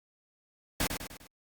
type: noise with echo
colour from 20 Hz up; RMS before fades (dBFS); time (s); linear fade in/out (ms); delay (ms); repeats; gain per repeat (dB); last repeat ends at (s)
pink; -29; 0.8-0.87; 2; 100; 4; -6; 1.27
effects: Opus 48 kbps